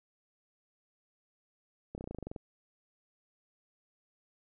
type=slowing click train; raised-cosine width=2 ms; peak=-27 dBFS; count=12; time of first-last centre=1.95-2.362 s; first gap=29 ms; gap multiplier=1.05; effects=none